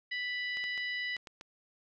harmonic tone, 988 Hz, B5, in tune, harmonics 2 / 3 / 4 / 5, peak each -34 / -42 / -46 / -48 dBFS, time 0.11-1.17 s, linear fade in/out 10 ms
clicks, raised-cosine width 0.2 ms, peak -29 dBFS, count 6, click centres 0.571 / 0.64 / 0.777 / 1.166 / 1.272 / 1.411 s
effects none

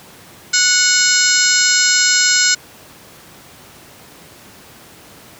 harmonic tone with a mistuned harmonic, 737 Hz, F#5, 7 cents flat, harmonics 2 / 3 / 4 / 5 / 6 / 7 / 8 / 9 / 10, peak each -17 / -21 / -24 / -26 / -19 / -18 / -22 / -21 / -17 dBFS, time 0.53-2.55 s, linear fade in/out 10 ms, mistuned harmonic 6, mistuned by -73 cents, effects pink hiss -41 dBFS RMS until 5.39 s + high-pass 100 Hz 12 dB/octave

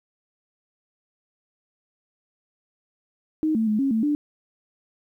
sine tone with pitch steps, 311.9 / 222.6 / 213.1 / 273.2 / 222.2 / 294.5 Hz, D#4 / A3 / G#3 / C#4 / A3 / D4, +4 / +20 / +45 / -25 / +17 / +5 cents, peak -19 dBFS, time 3.43-4.15 s, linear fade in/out 0 ms, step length 120 ms, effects 10-bit

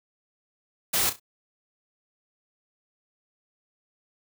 white noise with echo, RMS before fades -24 dBFS, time 0.93-1.1 s, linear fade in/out 10 ms, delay 33 ms, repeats 3, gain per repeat -11 dB, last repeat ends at 1.199 s, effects none

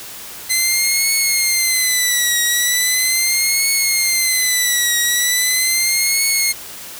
10% pulse tone with vibrato, 2046 Hz, C7, 39 cents flat, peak -5 dBFS, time 0.49-6.53 s, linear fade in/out 20 ms, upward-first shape triangle, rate 0.39 Hz, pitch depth 130 cents each way, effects white hiss -33 dBFS RMS until 6.99 s

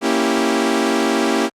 sawtooth chord, A# diminished seventh, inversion none, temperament equal, 233.1 / 277.2 / 329.6 / 392 Hz, A#3 / C#4 / E4 / G4, 0 / 0 / 0 / 0 cents, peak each -17 dBFS, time 0.01-1.5 s, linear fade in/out 50 ms, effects low-pass 9000 Hz 12 dB/octave + Opus 48 kbps

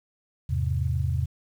sine chord, E augmented, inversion none, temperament equal, 82.41 / 103.83 / 130.81 Hz, E2 / G#2 / B#2, 0 / 0 / 0 cents, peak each -26 / -30 / -27 dBFS, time 0.49-1.26 s, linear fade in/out 10 ms, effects 9-bit

